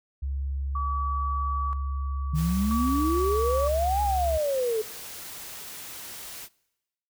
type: tone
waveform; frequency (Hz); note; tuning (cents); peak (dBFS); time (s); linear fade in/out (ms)
sine; 68.6; C#2; -17; -27; 0.22-4.38; 10
type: tone with tremolo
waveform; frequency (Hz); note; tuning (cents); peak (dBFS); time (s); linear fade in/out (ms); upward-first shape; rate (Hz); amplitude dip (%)
sine; 1144; D6; -46; -28; 0.75-3.68; 5; square; 0.51; 75
type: exponential two-way sweep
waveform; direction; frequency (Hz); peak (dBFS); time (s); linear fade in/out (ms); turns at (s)
sine; up then down; 148.3 to 840 to 425.8; -23; 2.33-4.82; 10; 4.02
type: noise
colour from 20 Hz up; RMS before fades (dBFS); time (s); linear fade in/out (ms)
white; -40; 2.34-6.49; 50
effects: noise-tail reverb RT60 1.0 s tail -24 dB re dry